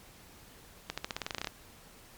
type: accelerating click train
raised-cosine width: 0.2 ms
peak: -16 dBFS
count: 13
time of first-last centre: 0.9-1.472 s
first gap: 76 ms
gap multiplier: 0.91
effects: pink hiss -55 dBFS RMS until 2.17 s + MP3 96 kbps